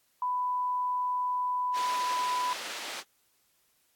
sine tone, 995 Hz, B5, 13 cents sharp, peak -27 dBFS, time 0.22-2.53 s, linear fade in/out 2 ms
white band-pass noise, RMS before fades -39 dBFS, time 1.73-3.04 s, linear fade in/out 50 ms, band 400 to 4500 Hz, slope 12 dB/octave
effects white hiss -70 dBFS RMS until 3.95 s + AAC 64 kbps

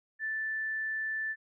sine tone, 1760 Hz, A6, in tune, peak -31 dBFS, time 0.19-1.36 s, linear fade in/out 50 ms, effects none

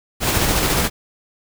pink noise with tremolo, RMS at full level -17 dBFS, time 0.2-0.9 s, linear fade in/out 50 ms, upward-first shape square, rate 14 Hz, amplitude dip 25%, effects none

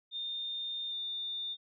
sine tone with pitch glide, 3631 to 3600 Hz, A#7 to A7, -46 to +39 cents, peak -35 dBFS, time 0.11-1.57 s, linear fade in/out 50 ms, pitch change -15 cents, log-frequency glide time 0.88-0.93 s, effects none

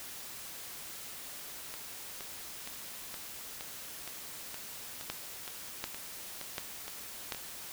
two click trains, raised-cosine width 0.2 ms, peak -17 / -24 dBFS, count 4 / 13, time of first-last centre 5.1-7.322 / 1.74-7.347 s, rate 1.35 / 2.14 Hz, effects white hiss -45 dBFS RMS until 7.72 s

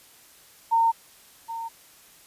sine tone with echo, 914 Hz, A#5, 34 cents flat, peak -17 dBFS, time 0.71-0.92 s, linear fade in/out 20 ms, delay 770 ms, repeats 1, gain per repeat -13 dB, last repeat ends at 1.69 s, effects white hiss -53 dBFS RMS until 2.26 s + resampled to 32000 Hz

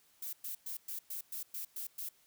violet noise bursts, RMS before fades -41 dBFS, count 9, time 0.22-2.09 s, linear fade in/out 5 ms, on 110 ms, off 110 ms, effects white hiss -68 dBFS RMS until 2.26 s

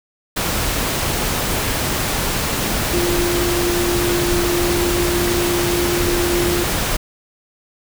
sine tone in noise, 349.2 Hz, F4, in tune, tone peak -18 dBFS, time 2.93-6.64 s, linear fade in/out 10 ms, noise pink, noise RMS -20 dBFS, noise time 0.36-6.97 s, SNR -1 dB, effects none

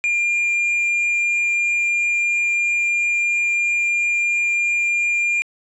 triangle tone, 2401 Hz, D7, 38 cents sharp, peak -15 dBFS, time 0.04-5.42 s, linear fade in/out 0 ms, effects resampled to 24000 Hz + 9-bit

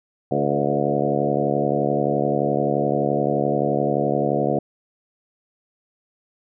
harmonic tone with a mistuned harmonic, 71.6 Hz, D2, 43 cents flat, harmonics 2 / 3 / 4 / 5 / 6 / 7 / 8 / 9 / 10, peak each -27 / -27 / -27 / -27 / -27 / -27 / -27 / -27 / -27 dBFS, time 0.31-4.59 s, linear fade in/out 5 ms, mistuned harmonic 7, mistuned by -20 cents, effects none

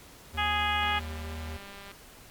square tone with vibrato, 78.6 Hz, D#2, 18 cents sharp, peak -36 dBFS, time 0.33-1.58 s, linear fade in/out 20 ms, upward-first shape triangle, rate 2.1 Hz, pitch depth 14 cents each way
harmonic tone, 415.3 Hz, G#4, in tune, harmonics 2 / 3 / 4 / 5 / 6 / 7 / 8, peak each -30 / -32 / -33 / -34 / -35 / -35 / -36 dBFS, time 0.37-1 s, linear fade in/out 20 ms
click train, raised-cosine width 0.3 ms, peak -30 dBFS, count 217, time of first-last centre 0.83-1.915 s, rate 199 Hz
effects pink hiss -51 dBFS RMS until 2.3 s + MP3 96 kbps

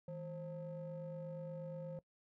triangle ring-modulated tone, 184.6 Hz, F#3, 4 cents flat, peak -38 dBFS, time 0.08-1.99 s, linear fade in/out 2 ms, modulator 345 Hz, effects noise-tail reverb RT60 0.1 s tail -20 dB re dry

